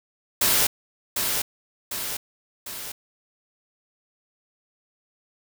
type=noise with echo; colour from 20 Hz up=white; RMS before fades=-20 dBFS; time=0.41-0.67 s; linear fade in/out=5 ms; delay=750 ms; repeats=3; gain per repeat=-5 dB; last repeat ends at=2.92 s; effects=none